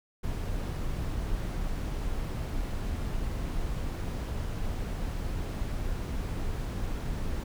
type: noise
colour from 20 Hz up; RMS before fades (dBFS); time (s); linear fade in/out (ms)
brown; -32; 0.23-7.44; 10
effects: none